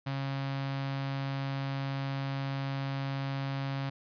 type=tone with notch filter; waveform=sawtooth; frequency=136.8 Hz; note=C#3; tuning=23 cents flat; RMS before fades=-34 dBFS; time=0.06-3.9 s; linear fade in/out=10 ms; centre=390 Hz; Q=1.7; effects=resampled to 11025 Hz